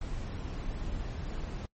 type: noise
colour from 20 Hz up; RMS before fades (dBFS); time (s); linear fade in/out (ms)
brown; -36; 0.01-1.66; 5
effects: noise-tail reverb RT60 0.1 s tail -23 dB re dry + MP3 32 kbps